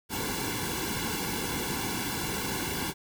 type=noise with comb filter; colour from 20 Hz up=pink; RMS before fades=-32 dBFS; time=0.09-2.94 s; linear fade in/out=50 ms; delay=1.6 ms; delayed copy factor=-1; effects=none